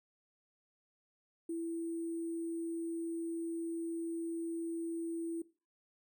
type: tone with sample-and-hold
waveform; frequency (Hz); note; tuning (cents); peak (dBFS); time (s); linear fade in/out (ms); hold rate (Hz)
sine; 332.9; E4; +17; -35; 1.49-5.42; 5; 8820
effects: noise-tail reverb RT60 0.3 s tail -18 dB re dry